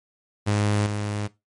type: tone with level steps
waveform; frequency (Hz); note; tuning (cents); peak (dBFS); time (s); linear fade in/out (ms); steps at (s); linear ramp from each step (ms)
sawtooth; 103.83; G#2; 0; -16 / -22; 0.46-1.28; 20; 0.86; 5
effects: noise-tail reverb RT60 0.2 s tail -17 dB re dry + MP3 48 kbps